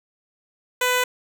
10% pulse tone, 499.3 Hz, B4, 19 cents sharp, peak -10 dBFS, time 0.81-1.04 s, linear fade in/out 5 ms, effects none

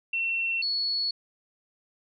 sine tone pair in turn, 2709 / 4390 Hz, E7 / C#8, +47 / -18 cents, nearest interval minor sixth, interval 835 cents, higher second, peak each -25 dBFS, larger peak neither, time 0.13-0.62 / 0.62-1.11 s, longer neither, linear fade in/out 5 ms, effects none

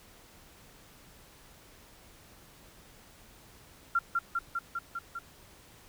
sine tone with echo, 1377 Hz, F6, 25 cents flat, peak -23 dBFS, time 3.95-3.99 s, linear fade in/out 5 ms, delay 200 ms, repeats 6, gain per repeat -2 dB, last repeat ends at 5.19 s, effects pink hiss -56 dBFS RMS until 5.88 s

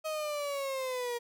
35% pulse linear sweep, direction down, 632 to 471.4 Hz, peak -31 dBFS, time 0.04-1.19 s, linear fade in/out 20 ms, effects none

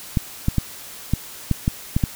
clicks, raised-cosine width 5 ms, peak -5 dBFS, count 8, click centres 0.172 / 0.484 / 0.583 / 1.136 / 1.513 / 1.679 / 1.965 / 2.038 s, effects white hiss -38 dBFS RMS until 2.15 s

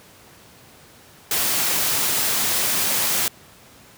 white noise, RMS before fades -21 dBFS, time 1.31-3.28 s, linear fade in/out 2 ms, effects pink hiss -48 dBFS RMS until 3.97 s + high-pass 80 Hz 12 dB/octave

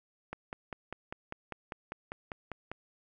click train, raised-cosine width 0.5 ms, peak -23 dBFS, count 13, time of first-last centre 0.33-2.716 s, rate 5.03 Hz, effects none

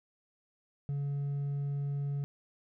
sine tone with hard clipping, 141.6 Hz, C#3, 37 cents sharp, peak -32 dBFS, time 0.89-2.24 s, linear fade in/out 0 ms, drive 2 dB, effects none

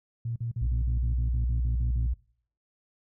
sine tone bursts, 116.54 Hz, A#2, in tune, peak -28 dBFS, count 12, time 0.25-2.065 s, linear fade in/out 5 ms, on 110 ms, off 45 ms
sine tone, 60.3 Hz, B1, 41 cents flat, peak -23 dBFS, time 0.61-2.14 s, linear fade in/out 10 ms
effects noise-tail reverb RT60 0.6 s tail -24 dB re dry + tanh soft clip ceiling -20 dBFS

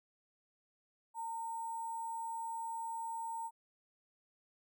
sine tone with sample-and-hold, 910 Hz, A#5, 42 cents flat, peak -38 dBFS, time 1.14-3.51 s, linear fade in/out 50 ms, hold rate 8820 Hz, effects none

